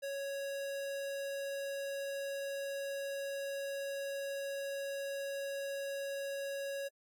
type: tone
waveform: square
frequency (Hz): 554.4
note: C#5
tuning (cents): 0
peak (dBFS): -38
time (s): 0.02-6.89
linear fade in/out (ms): 20
effects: AAC 64 kbps